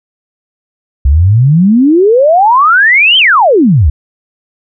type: exponential two-way sweep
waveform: sine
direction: up then down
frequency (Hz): 63.8 to 3201 to 63.8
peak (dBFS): -3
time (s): 1.05-3.9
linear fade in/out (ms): 5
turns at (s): 3.18
effects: none